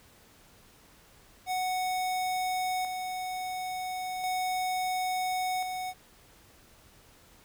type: tone with tremolo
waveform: square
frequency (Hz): 740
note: F#5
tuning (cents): 0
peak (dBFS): -29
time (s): 1.46-5.94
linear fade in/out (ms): 50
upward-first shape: square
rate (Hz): 0.36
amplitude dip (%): 40
effects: pink hiss -58 dBFS RMS until 7.44 s